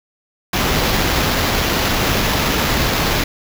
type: noise with sample-and-hold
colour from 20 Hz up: pink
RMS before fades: -17 dBFS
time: 0.53-3.24 s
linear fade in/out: 5 ms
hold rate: 8820 Hz
effects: none